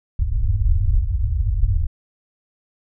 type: low-pass noise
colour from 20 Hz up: pink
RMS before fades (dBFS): -18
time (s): 0.19-1.87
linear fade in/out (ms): 5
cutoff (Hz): 110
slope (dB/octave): 96
effects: none